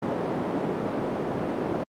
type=band-pass noise; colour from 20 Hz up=white; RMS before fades=-28 dBFS; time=0.02-1.84 s; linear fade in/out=10 ms; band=150 to 520 Hz; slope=12 dB/octave; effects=high-pass 80 Hz 12 dB/octave + Opus 32 kbps